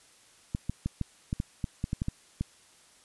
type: clicks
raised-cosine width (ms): 5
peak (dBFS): -17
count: 12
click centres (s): 0.549 / 0.696 / 0.86 / 1.013 / 1.329 / 1.401 / 1.642 / 1.841 / 1.931 / 2.019 / 2.084 / 2.41
effects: white hiss -59 dBFS RMS until 3.04 s + resampled to 24000 Hz